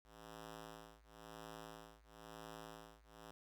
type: ring-modulated tone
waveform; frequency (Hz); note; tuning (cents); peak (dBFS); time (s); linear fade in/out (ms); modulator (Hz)
5% pulse; 110; A2; 0; -39; 0.05-3.31; 0; 55.5
effects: none